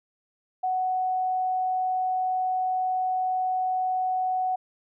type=tone; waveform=sine; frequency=743 Hz; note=F#5; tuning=7 cents sharp; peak=-23 dBFS; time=0.63-4.56 s; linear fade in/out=10 ms; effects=none